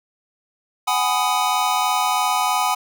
square chord, G# minor seventh, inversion third, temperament just, 747.5 / 830.6 / 996.7 / 1245.9 Hz, F#5 / G#5 / B5 / D#6, +17 / 0 / +16 / +2 cents, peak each -24 dBFS, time 0.87-2.75 s, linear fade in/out 10 ms, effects none

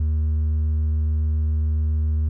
triangle tone with hard clipping, 76.8 Hz, D#2, 22 cents flat, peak -17 dBFS, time 0-2.29 s, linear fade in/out 5 ms, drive 1 dB, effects none

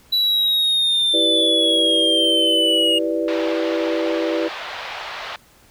triangle linear sweep, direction down, 3951 to 2852 Hz, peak -14 dBFS, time 0.12-2.99 s, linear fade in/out 10 ms
sine chord, E minor seventh, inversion none, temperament equal, 329.6 / 392 / 493.9 / 587.3 Hz, E4 / G4 / B4 / D5, 0 / 0 / 0 / 0 cents, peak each -22 / -28 / -24 / -24 dBFS, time 1.13-4.49 s, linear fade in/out 20 ms
pink band-pass noise, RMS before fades -31 dBFS, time 3.28-5.36 s, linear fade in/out 2 ms, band 620 to 4000 Hz, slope 24 dB/octave
effects pink hiss -52 dBFS RMS until 5.7 s

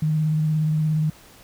sine tone with vibrato, 155 Hz, D#3, 6 cents flat, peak -18 dBFS, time 0.02-1.1 s, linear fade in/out 5 ms, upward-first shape sine, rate 17 Hz, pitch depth 23 cents each way, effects pink hiss -49 dBFS RMS until 1.43 s

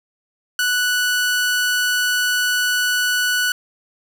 sawtooth tone, 1480 Hz, F#6, in tune, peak -13 dBFS, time 0.59-3.52 s, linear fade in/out 2 ms, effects none

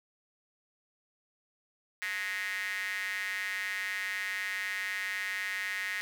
square tone with high-pass filter, 98 Hz, G2, in tune, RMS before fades -35 dBFS, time 2.02-6.01 s, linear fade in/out 0 ms, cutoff 1900 Hz, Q 7.2, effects none

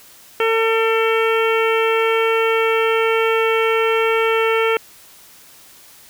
harmonic tone, 449.9 Hz, A4, 39 cents sharp, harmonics 1 / 2 / 3 / 4 / 5 / 6 / 7, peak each -16 / -25 / -22 / -28 / -24 / -26 / -30 dBFS, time 0.4-4.77 s, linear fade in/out 2 ms, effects white hiss -45 dBFS RMS until 6.09 s

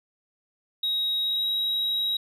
sine tone with pitch glide, 3800 to 3833 Hz, A#7 to A#7, +33 to +47 cents, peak -21 dBFS, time 0.83-2.17 s, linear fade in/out 5 ms, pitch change +14 cents, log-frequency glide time 1.22-1.47 s, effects tanh soft clip ceiling -22 dBFS

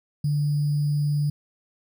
sine tone with sample-and-hold, 146.83 Hz, D3, in tune, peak -20 dBFS, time 0.24-1.3 s, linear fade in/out 5 ms, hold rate 4900 Hz, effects none

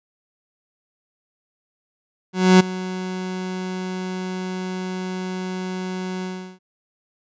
30% pulse tone with ADSR envelope, 185 Hz, F#3, in tune, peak -5 dBFS, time 2.33-6.59 s, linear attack 270 ms, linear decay 12 ms, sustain -18 dB, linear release 360 ms, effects resampled to 16000 Hz

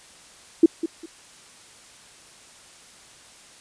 sine tone with echo, 329.6 Hz, E4, in tune, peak -8 dBFS, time 0.63-0.66 s, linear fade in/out 5 ms, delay 200 ms, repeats 2, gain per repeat -13 dB, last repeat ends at 1.06 s, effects white hiss -49 dBFS RMS until 3.6 s + resampled to 22050 Hz

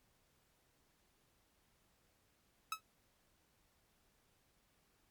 sawtooth tone with exponential decay, 1292 Hz, E6, 35 cents flat, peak -30 dBFS, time 2.72-2.81 s, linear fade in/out 2 ms, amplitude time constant 18 ms, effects pink hiss -75 dBFS RMS until 5.1 s + MP3 96 kbps

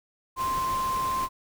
sine tone in noise, 1046.5 Hz, C6, in tune, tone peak -25 dBFS, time 0.36-1.29 s, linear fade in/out 50 ms, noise pink, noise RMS -37 dBFS, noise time 0.36-1.29 s, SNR +9 dB, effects none

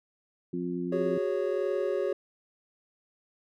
harmonic tone, 88.2 Hz, F2, 18 cents sharp, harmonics 2 / 3 / 4, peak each -34 / -34 / -34 dBFS, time 0.53-1.18 s, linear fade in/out 5 ms
triangle chord, F# suspended second, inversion none, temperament equal with one note detuned, 370 / 411.5 / 554.4 Hz, F#4 / G#4 / C#5, 0 / -16 / 0 cents, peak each -29 dBFS, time 0.92-2.13 s, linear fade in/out 5 ms
effects none

